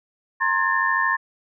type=tone cluster; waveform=sine; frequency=930 / 1060 / 1707 / 1800 Hz; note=A#5 / C6 / G#6 / A6; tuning=-4 / +22 / +47 / +39 cents; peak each=-29 / -22 / -25 / -22 dBFS; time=0.4-1.17 s; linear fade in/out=20 ms; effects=none